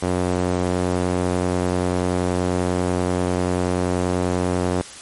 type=tone with band-pass filter; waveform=sawtooth; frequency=90.3 Hz; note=F#2; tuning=42 cents flat; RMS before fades=-21 dBFS; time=0.02-4.82 s; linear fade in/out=10 ms; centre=460 Hz; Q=0.73; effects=white hiss -38 dBFS RMS until 5.01 s + MP3 48 kbps